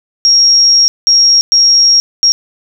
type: tone bursts at uneven times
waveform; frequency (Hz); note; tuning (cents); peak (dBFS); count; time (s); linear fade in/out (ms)
sine; 5588; F8; 0; -4; 4; 0.25-0.88 / 1.07-1.41 / 1.52-2 / 2.23-2.32; 0
effects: none